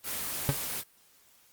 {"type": "noise", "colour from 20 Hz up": "white", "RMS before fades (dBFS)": -34, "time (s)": [0.03, 0.84], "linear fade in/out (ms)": 50}
{"type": "tone with exponential decay", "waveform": "40% pulse", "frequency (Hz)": 139.9, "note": "C#3", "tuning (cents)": 16, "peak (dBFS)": -17, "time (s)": [0.49, 0.57], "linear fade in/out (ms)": 0, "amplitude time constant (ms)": 16}
{"effects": ["white hiss -62 dBFS RMS until 1.52 s", "Opus 24 kbps"]}